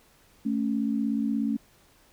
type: tone pair together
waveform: sine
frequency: 220 / 276.7 Hz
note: A3 / C#4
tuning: 0 / -3 cents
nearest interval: major third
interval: 397 cents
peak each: -26 / -28 dBFS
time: 0.45-1.57 s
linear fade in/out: 10 ms
effects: pink hiss -60 dBFS RMS until 2.12 s